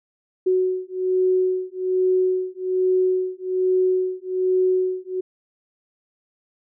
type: beating tone pair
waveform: sine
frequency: 370 / 371.2 Hz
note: F#4 / F#4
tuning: 0 / +6 cents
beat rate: 1.2 Hz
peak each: -21 / -21 dBFS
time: 0.46-5.21 s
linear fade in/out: 10 ms
effects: none